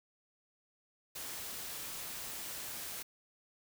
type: noise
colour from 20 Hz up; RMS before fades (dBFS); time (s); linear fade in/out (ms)
white; -43; 1.15-3.03; 10
effects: none